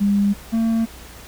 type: tone pair in turn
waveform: sine / triangle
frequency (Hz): 201.6 / 226.3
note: G3 / A3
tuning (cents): +49 / +49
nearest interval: major second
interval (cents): 200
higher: second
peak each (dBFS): -14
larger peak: neither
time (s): 0-0.34 / 0.52-0.86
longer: neither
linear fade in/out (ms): 20
effects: added 60 Hz sine -42 dBFS peak until 1.27 s + pink hiss -41 dBFS RMS until 1.27 s